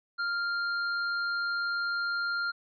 square tone, 1396.9 Hz, F6, in tune, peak -29 dBFS, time 0.18-2.52 s, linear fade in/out 20 ms, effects resampled to 11025 Hz

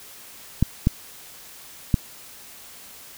clicks, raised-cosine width 5 ms, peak -4 dBFS, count 3, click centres 0.626 / 0.871 / 1.942 s, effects white hiss -44 dBFS RMS until 3.17 s

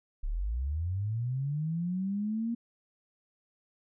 sine linear sweep, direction up, 31 to 236.4 Hz, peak -29 dBFS, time 0.23-2.55 s, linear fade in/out 10 ms, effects none

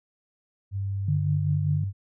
sine tone, 98.4 Hz, G2, 7 cents sharp, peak -26 dBFS, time 0.71-1.93 s, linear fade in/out 50 ms
sine tone with tremolo, 148.1 Hz, D3, 15 cents sharp, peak -21 dBFS, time 1.08-1.84 s, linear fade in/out 5 ms, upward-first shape sine, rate 5.1 Hz, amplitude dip 45%
effects none

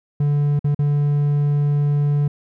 triangle tone with dropouts, 145.3 Hz, D3, 18 cents flat, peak -13 dBFS, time 0.2-2.28 s, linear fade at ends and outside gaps 5 ms, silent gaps 0.593-0.643 / 0.747-0.79 s, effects none

